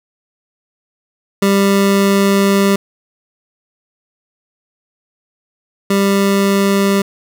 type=tone pair in turn; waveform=25% pulse; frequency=197.9 / 197.9 Hz; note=G3 / G3; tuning=+17 / +17 cents; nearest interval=unison; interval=0 cents; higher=neither; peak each=-6 / -7 dBFS; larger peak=first; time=1.42-2.76 / 5.9-7.02 s; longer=first; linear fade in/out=5 ms; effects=none